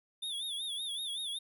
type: tone with vibrato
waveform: square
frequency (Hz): 3520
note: A7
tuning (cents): 0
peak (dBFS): -36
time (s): 0.22-1.39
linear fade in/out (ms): 10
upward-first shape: sine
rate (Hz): 5.3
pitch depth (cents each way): 110
effects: none